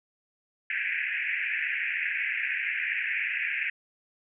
white band-pass noise, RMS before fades -30 dBFS, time 0.7-3.7 s, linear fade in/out 2 ms, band 1600 to 2600 Hz, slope 96 dB/octave, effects none

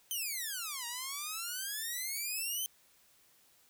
5% pulse exponential two-way sweep, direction down then up, 3136 to 932.3 to 3136 Hz, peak -26 dBFS, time 0.11-2.66 s, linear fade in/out 0 ms, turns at 0.86 s, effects white hiss -66 dBFS RMS until 3.69 s

